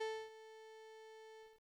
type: tone with ADSR envelope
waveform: 35% pulse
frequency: 440 Hz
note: A4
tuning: in tune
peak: -36 dBFS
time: 0-1.61 s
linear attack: 12 ms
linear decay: 280 ms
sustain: -17 dB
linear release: 210 ms
effects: low-pass 5000 Hz 12 dB/octave + 12-bit